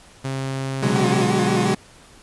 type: tone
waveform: sawtooth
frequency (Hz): 134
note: C3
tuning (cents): +42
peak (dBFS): -20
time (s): 0.24-1.25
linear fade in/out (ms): 10
type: chord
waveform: 30% pulse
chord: G# half-diminished seventh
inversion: first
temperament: equal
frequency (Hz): 123.47 / 146.83 / 185 / 207.7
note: B2 / D3 / F#3 / G#3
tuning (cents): 0 / 0 / 0 / 0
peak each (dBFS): -23 / -24 / -21 / -19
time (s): 0.82-1.75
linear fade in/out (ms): 10
type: tone with vibrato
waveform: 25% pulse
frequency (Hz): 370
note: F#4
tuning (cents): 0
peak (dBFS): -19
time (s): 0.95-1.75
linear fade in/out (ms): 10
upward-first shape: square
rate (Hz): 5.7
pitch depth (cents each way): 60
effects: pink hiss -48 dBFS RMS until 2.22 s + resampled to 24000 Hz